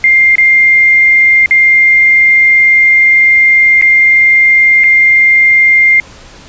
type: tone with dropouts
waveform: sine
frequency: 2107 Hz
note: C7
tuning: 12 cents sharp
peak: -3 dBFS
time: 0.04-6 s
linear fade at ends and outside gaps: 1 ms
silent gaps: 0.355-0.382 / 1.46-1.509 / 3.813-3.823 / 4.837-4.841 s
effects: pink hiss -35 dBFS RMS until 6.48 s + resampled to 16000 Hz